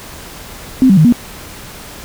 sine tone with pitch steps, 259.5 / 192.6 / 156.3 / 240.8 Hz, C4 / G3 / D#3 / B3, -14 / -30 / +8 / -44 cents, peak -4 dBFS, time 0.82-1.124 s, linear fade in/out 0 ms, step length 76 ms, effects pink hiss -32 dBFS RMS until 2.04 s

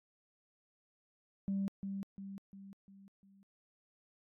sine tone with echo, 196 Hz, G3, in tune, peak -31 dBFS, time 1.48-1.68 s, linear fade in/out 0 ms, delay 350 ms, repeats 5, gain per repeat -6 dB, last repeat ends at 3.43 s, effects tanh soft clip ceiling -29 dBFS + AAC 64 kbps

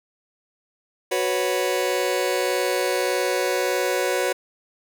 sawtooth chord, F# suspended fourth, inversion none, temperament just, 370 / 493.3 / 555 Hz, F#4 / B4 / C#5, 0 / -2 / +2 cents, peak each -21 dBFS, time 1.11-4.33 s, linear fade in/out 10 ms, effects none

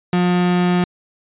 35% pulse tone, 178.2 Hz, F3, 35 cents sharp, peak -12 dBFS, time 0.13-0.84 s, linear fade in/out 2 ms, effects resampled to 8000 Hz

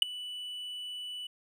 triangle tone with ADSR envelope, 2968 Hz, F#7, 5 cents sharp, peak -13 dBFS, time 0.02-1.27 s, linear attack 3 ms, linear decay 8 ms, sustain -23 dB, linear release 5 ms, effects none

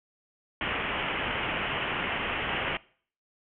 white low-pass noise, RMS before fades -31 dBFS, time 0.61-2.77 s, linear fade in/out 2 ms, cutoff 3100 Hz, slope 96 dB/octave, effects noise-tail reverb RT60 0.5 s tail -22 dB re dry

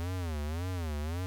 square tone with vibrato, 82.41 Hz, E2, in tune, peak -33 dBFS, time 0-1.26 s, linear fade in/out 0 ms, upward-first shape sine, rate 1.8 Hz, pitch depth 200 cents each way, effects none

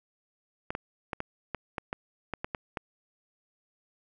clicks, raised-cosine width 0.5 ms, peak -17 dBFS, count 11, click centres 0.705 / 0.751 / 1.132 / 1.204 / 1.547 / 1.782 / 1.929 / 2.337 / 2.445 / 2.548 / 2.772 s, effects none

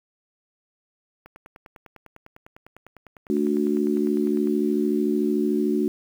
click train, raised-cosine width 0.5 ms, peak -29 dBFS, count 33, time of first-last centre 1.26-4.473 s, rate 9.96 Hz
sine chord, D major, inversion second, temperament just, 220.2 / 293.7 / 367.1 Hz, A3 / D4 / F#4, +2 / 0 / -14 cents, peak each -24 dBFS, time 3.3-5.88 s, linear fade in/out 0 ms
effects 8-bit

